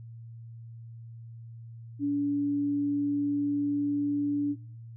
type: tone with pitch glide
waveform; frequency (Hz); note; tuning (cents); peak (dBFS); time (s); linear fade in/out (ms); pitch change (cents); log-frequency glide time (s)
sine; 286.3 to 288.8; D4 to D4; -44 to -29; -25; 1.99-4.56; 50; +15; 2.33-4.33
effects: noise-tail reverb RT60 0.6 s tail -24 dB re dry + added 115 Hz sine -42 dBFS peak until 4.96 s